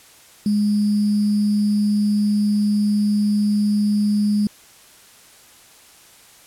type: tone with sample-and-hold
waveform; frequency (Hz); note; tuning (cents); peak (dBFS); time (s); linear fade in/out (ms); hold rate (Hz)
sine; 207.7; G#3; 0; -15; 0.46-4.47; 2; 4900
effects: white hiss -48 dBFS RMS until 6.46 s + low-pass 12000 Hz 12 dB/octave